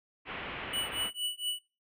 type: low-pass noise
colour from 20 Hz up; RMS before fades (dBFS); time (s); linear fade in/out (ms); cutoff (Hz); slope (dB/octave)
white; -40; 0.25-1.11; 50; 3000; 48
type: tone with tremolo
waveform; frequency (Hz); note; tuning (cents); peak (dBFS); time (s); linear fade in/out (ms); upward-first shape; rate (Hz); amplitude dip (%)
square; 2955; F#7; -3; -29; 0.73-1.59; 5; triangle; 4.3; 100
effects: noise-tail reverb RT60 0.3 s tail -23 dB re dry